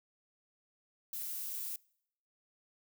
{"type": "noise", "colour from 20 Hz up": "violet", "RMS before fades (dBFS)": -40, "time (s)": [1.13, 1.76], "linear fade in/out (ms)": 2, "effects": ["noise-tail reverb RT60 0.7 s tail -25 dB re dry"]}